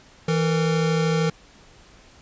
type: tone pair together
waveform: square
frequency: 163.4 / 457.1 Hz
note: E3 / A#4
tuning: -15 / -34 cents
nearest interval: octave + tritone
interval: 1781 cents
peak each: -21 / -25 dBFS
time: 0.28-1.3 s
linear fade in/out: 5 ms
effects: pink hiss -51 dBFS RMS until 2.21 s + resampled to 16000 Hz